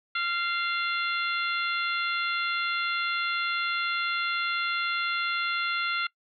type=harmonic tone with a mistuned harmonic; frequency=690 Hz; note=F5; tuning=21 cents flat; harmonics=2 / 3 / 4 / 5 / 6; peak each=-28 / -32 / -34 / -36 / -38 dBFS; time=0.15-6.07 s; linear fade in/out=5 ms; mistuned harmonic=3; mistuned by=+20 cents; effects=noise-tail reverb RT60 0.1 s tail -23 dB re dry